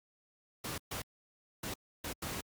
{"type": "noise bursts at uneven times", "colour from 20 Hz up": "pink", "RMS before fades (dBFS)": -39, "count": 5, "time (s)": [[0.64, 0.78], [0.91, 1.02], [1.63, 1.74], [2.04, 2.13], [2.22, 2.41]], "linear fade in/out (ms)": 5, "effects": ["high-pass 60 Hz 12 dB/octave", "Opus 48 kbps"]}